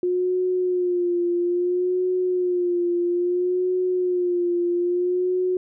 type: tone with vibrato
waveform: sine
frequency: 357.4 Hz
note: F4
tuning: 40 cents sharp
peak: -19 dBFS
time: 0.03-5.57 s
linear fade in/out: 2 ms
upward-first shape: sine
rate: 0.6 Hz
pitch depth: 44 cents each way
effects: none